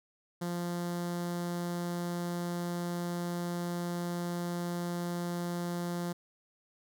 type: tone with notch filter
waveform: sawtooth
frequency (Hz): 174.1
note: F3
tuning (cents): -5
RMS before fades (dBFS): -35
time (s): 0.41-6.13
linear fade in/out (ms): 10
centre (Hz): 2500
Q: 1.4
effects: none